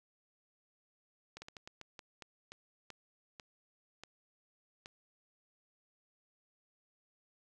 slowing click train, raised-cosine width 0.2 ms, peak -30 dBFS, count 13, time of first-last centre 1.37-4.859 s, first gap 50 ms, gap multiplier 1.29, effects none

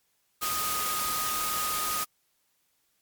sine tone in noise, 1244.5 Hz, D#6, in tune, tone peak -31 dBFS, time 0.41-2.05 s, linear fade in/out 20 ms, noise white, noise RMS -31 dBFS, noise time 0.41-2.05 s, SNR -3 dB, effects white hiss -72 dBFS RMS until 3.01 s + MP3 96 kbps

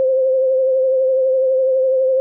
sine tone with vibrato, 523.3 Hz, C5, in tune, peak -12 dBFS, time 0-2.2 s, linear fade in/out 0 ms, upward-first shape triangle, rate 12 Hz, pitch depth 38 cents each way, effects none

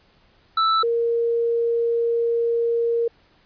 square / sine tone pair in turn, 1319 / 466.3 Hz, E6 / A#4, +1 / +1 cents, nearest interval octave + tritone, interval 1800 cents, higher first, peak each -17 / -18 dBFS, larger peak first, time 0.57-0.83 / 0.83-3.08 s, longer second, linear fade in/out 5 ms, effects pink hiss -58 dBFS RMS until 3.45 s + resampled to 11025 Hz

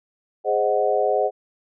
sine chord, Ab dominant seventh, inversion none, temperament equal, 415.3 / 523.3 / 622.3 / 740 Hz, Ab4 / C5 / Eb5 / Gb5, 0 / 0 / 0 / 0 cents, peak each -23 dBFS, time 0.44-1.31 s, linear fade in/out 50 ms, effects none

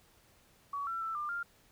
sine tone with pitch steps, 1130 / 1351 / 1328 / 1195 / 1397 Hz, C#6 / E6 / E6 / D6 / F6, +33 / +42 / +12 / +30 / 0 cents, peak -34 dBFS, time 0.73-1.43 s, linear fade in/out 5 ms, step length 140 ms, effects pink hiss -65 dBFS RMS until 1.71 s

